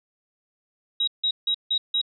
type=tone bursts; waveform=sine; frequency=3824 Hz; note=A#7; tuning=43 cents sharp; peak=-20 dBFS; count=5; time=1-2.015 s; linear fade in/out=5 ms; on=75 ms; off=160 ms; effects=none